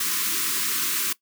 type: band-stop noise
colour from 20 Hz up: white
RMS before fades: -25 dBFS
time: 0-1.13 s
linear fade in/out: 5 ms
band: 410 to 1000 Hz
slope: 96 dB/octave
effects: noise-tail reverb RT60 0.1 s tail -19 dB re dry + high-pass 200 Hz 12 dB/octave